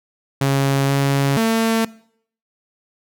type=tone with pitch steps; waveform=sawtooth; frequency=137.5 / 138.8 / 225.1 Hz; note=C#3 / C#3 / A3; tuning=-14 / +3 / +40 cents; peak=-11 dBFS; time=0.41-1.85 s; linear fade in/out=5 ms; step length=480 ms; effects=noise-tail reverb RT60 0.6 s tail -21 dB re dry